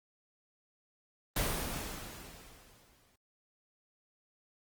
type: noise with exponential decay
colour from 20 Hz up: pink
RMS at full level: -30 dBFS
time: 1.36-3.16 s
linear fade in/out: 5 ms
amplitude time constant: 390 ms
effects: Opus 24 kbps